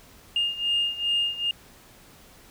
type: beating tone pair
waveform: sine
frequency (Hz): 2826 / 2828.5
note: F7 / F7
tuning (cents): +20 / +21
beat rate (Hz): 2.5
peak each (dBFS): -24 / -27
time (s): 0.36-1.51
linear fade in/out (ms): 2
effects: tanh soft clip ceiling -16 dBFS + pink hiss -52 dBFS RMS until 2.5 s